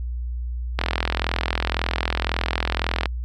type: click train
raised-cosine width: 0.3 ms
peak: -5 dBFS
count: 96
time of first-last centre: 0.79-3.057 s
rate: 41.9 Hz
effects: added 60 Hz sine -25 dBFS peak until 3.24 s